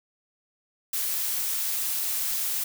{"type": "noise", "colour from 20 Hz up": "blue", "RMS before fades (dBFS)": -28, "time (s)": [0.93, 2.64], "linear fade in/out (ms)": 5, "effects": []}